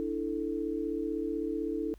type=chord; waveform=sine; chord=D suspended second; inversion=none; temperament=equal; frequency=293.7 / 329.6 / 440 Hz; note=D4 / E4 / A4; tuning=0 / 0 / 0 cents; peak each=-35 / -34 / -35 dBFS; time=0-1.94 s; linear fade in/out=0 ms; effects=added 50 Hz sine -50 dBFS peak until 1.98 s + pink hiss -67 dBFS RMS until 1.98 s